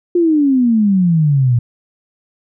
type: exponential sweep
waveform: sine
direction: down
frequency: 356.9 to 116.54 Hz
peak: -9 dBFS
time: 0.15-1.59 s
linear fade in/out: 5 ms
effects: none